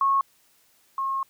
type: tone pair in turn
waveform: sine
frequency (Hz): 1095 / 1079.9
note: C#6 / C#6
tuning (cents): -22 / -46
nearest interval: unison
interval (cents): 24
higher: first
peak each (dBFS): -18 / -24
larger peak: first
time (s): 0.01-0.21 / 0.98-1.23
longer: second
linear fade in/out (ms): 2
effects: white hiss -62 dBFS RMS until 1.29 s